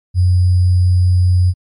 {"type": "tone with sample-and-hold", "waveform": "sine", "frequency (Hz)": 90.5, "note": "F#2", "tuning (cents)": -38, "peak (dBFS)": -8, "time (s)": [0.14, 1.54], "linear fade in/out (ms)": 50, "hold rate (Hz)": 4900, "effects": ["MP3 48 kbps"]}